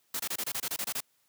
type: noise bursts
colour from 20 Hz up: white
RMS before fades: -33 dBFS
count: 11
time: 0.14-1.006 s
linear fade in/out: 5 ms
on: 56 ms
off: 25 ms
effects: white hiss -71 dBFS RMS until 1.28 s + high-pass 100 Hz 12 dB/octave